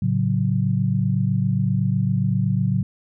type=chord; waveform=sine; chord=F# minor; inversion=first; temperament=just; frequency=111 / 138.75 / 185 Hz; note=A2 / C#3 / F#3; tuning=+16 / +2 / 0 cents; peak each=-22 dBFS; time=0.02-2.83 s; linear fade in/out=5 ms; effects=none